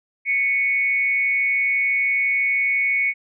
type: tone with frequency modulation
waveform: sine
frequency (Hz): 2217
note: C#7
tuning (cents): 0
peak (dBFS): -17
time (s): 0.25-3.14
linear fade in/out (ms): 50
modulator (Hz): 210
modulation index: 0.39
effects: none